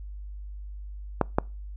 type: clicks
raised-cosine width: 1 ms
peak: -6 dBFS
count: 2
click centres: 1.213 / 1.385 s
effects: noise-tail reverb RT60 0.3 s tail -25 dB re dry + added 50 Hz sine -36 dBFS peak until 1.76 s